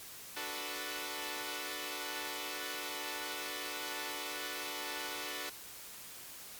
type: chord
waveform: 5% pulse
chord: B minor seventh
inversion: first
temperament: equal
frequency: 293.7 / 370 / 440 / 493.9 Hz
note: D4 / F#4 / A4 / B4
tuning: 0 / 0 / 0 / 0 cents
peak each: -33 dBFS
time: 0.36-5.5 s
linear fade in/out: 10 ms
effects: white hiss -49 dBFS RMS until 6.59 s + MP3 96 kbps